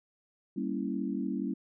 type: chord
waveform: sine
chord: G diminished seventh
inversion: none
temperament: equal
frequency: 196 / 233.1 / 277.2 / 329.6 Hz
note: G3 / Bb3 / Db4 / Fb4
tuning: 0 / 0 / 0 / 0 cents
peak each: -35 / -36 / -35 / -38 dBFS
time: 0.56-1.54 s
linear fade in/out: 10 ms
effects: none